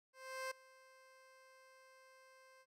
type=tone with ADSR envelope; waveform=15% pulse; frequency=523.3 Hz; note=C5; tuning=in tune; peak=-34 dBFS; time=0.13-2.66 s; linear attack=380 ms; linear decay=8 ms; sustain=-22 dB; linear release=52 ms; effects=low-pass 11000 Hz 12 dB/octave